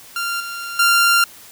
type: tone with level steps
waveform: sawtooth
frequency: 1388 Hz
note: F6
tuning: 11 cents flat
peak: -17 / -23 / -8 dBFS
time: 0.16-1.24 s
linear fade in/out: 2 ms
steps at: 0.4 / 0.79 s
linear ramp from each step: 5 ms
effects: white hiss -42 dBFS RMS until 1.51 s